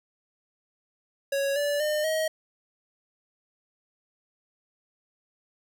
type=tone with pitch steps; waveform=square; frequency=554.4 / 579.3 / 605.3 / 632.4 Hz; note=C#5 / D5 / D#5 / D#5; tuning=0 / -24 / -48 / +28 cents; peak=-25 dBFS; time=1.32-2.28 s; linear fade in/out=5 ms; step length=240 ms; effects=none